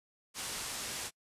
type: low-pass noise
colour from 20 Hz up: white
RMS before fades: -40 dBFS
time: 0.34-1.11 s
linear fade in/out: 50 ms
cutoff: 10000 Hz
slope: 24 dB/octave
effects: noise-tail reverb RT60 0.1 s tail -26 dB re dry + resampled to 32000 Hz